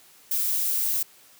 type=noise; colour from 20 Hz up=violet; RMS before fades=-25 dBFS; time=0.31-1.03 s; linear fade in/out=5 ms; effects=white hiss -54 dBFS RMS until 1.39 s + high-pass 100 Hz 12 dB/octave